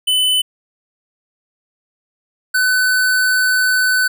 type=tone pair in turn; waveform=square; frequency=3013 / 1506.5 Hz; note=F#7 / F#6; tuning=+31 / +31 cents; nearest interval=octave; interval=1200 cents; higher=first; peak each=-13 dBFS; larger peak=neither; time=0.07-0.42 / 2.54-4.08 s; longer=second; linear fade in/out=10 ms; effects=none